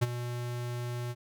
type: tone with ADSR envelope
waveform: square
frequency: 121.3 Hz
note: B2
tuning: 31 cents flat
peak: -22 dBFS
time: 0.01-1.15 s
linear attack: 17 ms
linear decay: 29 ms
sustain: -12 dB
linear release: 42 ms
effects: none